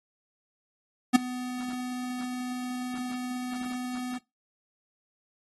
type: tone with ADSR envelope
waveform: square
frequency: 250.1 Hz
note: B3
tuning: 22 cents sharp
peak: -13 dBFS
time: 1.13-4.18 s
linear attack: 26 ms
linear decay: 9 ms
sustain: -20 dB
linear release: 7 ms
effects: noise-tail reverb RT60 0.2 s tail -20 dB re dry + AAC 32 kbps